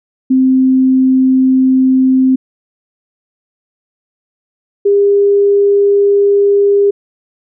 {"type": "tone pair in turn", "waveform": "sine", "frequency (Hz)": [260.7, 403], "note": ["C4", "G4"], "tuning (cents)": [-6, 48], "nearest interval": "minor sixth", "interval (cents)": 754, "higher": "second", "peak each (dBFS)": -6, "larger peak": "neither", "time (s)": [[0.3, 2.36], [4.85, 6.91]], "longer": "neither", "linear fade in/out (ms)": 10, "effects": []}